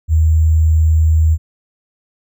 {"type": "tone with sample-and-hold", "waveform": "sine", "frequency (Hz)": 79.5, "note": "D#2", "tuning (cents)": 38, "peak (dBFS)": -8, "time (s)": [0.08, 1.38], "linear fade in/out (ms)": 50, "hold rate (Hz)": 7350, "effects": []}